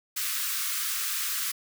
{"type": "high-pass noise", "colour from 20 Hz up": "white", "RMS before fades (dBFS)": -30, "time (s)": [0.16, 1.52], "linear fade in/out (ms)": 10, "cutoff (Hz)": 1100, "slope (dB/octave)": 96, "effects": []}